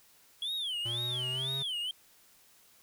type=tone with vibrato; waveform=triangle; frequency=3274 Hz; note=G#7; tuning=25 cents flat; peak=-31 dBFS; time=0.42-1.91 s; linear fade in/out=2 ms; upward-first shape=sine; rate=2 Hz; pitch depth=250 cents each way
type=exponential sweep; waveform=square; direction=up; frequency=116.54 to 137.1 Hz; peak=-39 dBFS; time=0.85-1.63 s; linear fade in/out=10 ms
effects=white hiss -62 dBFS RMS until 2.82 s